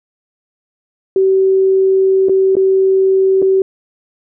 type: tone with dropouts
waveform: sine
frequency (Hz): 382.7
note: G4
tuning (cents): -42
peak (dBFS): -8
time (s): 1.16-3.62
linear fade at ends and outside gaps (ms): 2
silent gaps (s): 2.286-2.294 / 2.554-2.567 / 3.419-3.424
effects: none